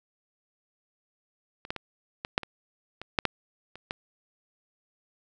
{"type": "clicks", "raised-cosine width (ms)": 0.3, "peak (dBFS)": [-26, -14, -19, -16, -6, -21, -22, -6, -7, -27, -15], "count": 11, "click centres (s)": [1.651, 1.705, 1.763, 2.249, 2.379, 2.433, 3.016, 3.188, 3.253, 3.756, 3.909], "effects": []}